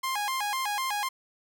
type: tone with vibrato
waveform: sawtooth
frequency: 932.3 Hz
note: A#5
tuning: in tune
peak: -24 dBFS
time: 0.03-1.09 s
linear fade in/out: 10 ms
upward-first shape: square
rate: 4 Hz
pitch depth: 210 cents each way
effects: none